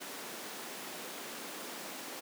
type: high-pass noise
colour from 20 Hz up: pink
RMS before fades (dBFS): -44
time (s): 0-2.21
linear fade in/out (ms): 20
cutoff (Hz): 230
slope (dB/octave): 24
effects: none